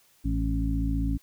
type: harmonic tone with a mistuned harmonic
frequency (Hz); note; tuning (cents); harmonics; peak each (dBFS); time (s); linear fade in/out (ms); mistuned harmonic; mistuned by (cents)
55; A1; 0; 1 / 2 / 3 / 4 / 5; -26 / -33 / -34 / -39 / -30; 0.24-1.18; 20; 4; -36
effects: white hiss -62 dBFS RMS until 1.22 s